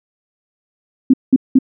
sine tone bursts, 261.6 Hz, C4, in tune, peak -5 dBFS, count 3, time 1.1-1.588 s, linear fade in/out 5 ms, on 36 ms, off 190 ms, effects none

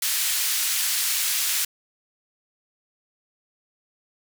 white band-pass noise, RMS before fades -24 dBFS, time 0.02-1.65 s, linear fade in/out 5 ms, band 1900 to 15000 Hz, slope 12 dB/octave, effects none

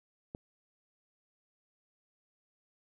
click, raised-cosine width 2 ms, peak -27 dBFS, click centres 0.349 s, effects none

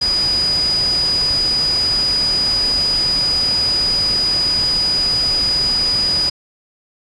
sine tone in noise, 4930 Hz, D#8, 17 cents flat, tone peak -14 dBFS, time 0.01-6.3 s, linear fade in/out 10 ms, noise pink, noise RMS -27 dBFS, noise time 0.01-6.3 s, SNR +10 dB, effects resampled to 24000 Hz

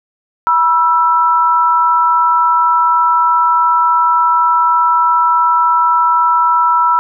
sine tone pair together, 972 / 1328.6 Hz, B5 / E6, -28 / +13 cents, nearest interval perfect fourth, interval 541 cents, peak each -11 dBFS, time 0.47-6.99 s, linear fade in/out 0 ms, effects none

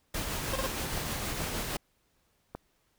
pink noise with tremolo, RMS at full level -33 dBFS, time 0.14-1.77 s, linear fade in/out 5 ms, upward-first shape triangle, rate 6.4 Hz, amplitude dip 30%
25% pulse tone bursts, 531 Hz, C5, 25 cents sharp, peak -26 dBFS, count 3, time 0.53-0.664 s, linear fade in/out 5 ms, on 28 ms, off 25 ms
clicks, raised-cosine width 1 ms, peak -23 dBFS, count 4, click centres 0.976 / 1.405 / 1.76 / 2.55 s
effects pink hiss -72 dBFS RMS until 2.98 s

